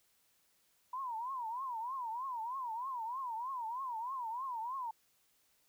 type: tone with vibrato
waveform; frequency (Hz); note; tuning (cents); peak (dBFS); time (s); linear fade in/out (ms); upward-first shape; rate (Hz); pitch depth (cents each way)
sine; 978; B5; -17; -37; 0.93-4.91; 5; triangle; 3.2; 210
effects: white hiss -73 dBFS RMS until 5.68 s